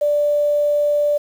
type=tone; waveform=sine; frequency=587.3 Hz; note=D5; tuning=in tune; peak=-14 dBFS; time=0.01-1.18 s; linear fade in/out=10 ms; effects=7-bit